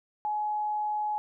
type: tone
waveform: sine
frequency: 844 Hz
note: G#5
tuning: 28 cents sharp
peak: -27 dBFS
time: 0.25-1.18 s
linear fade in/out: 0 ms
effects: none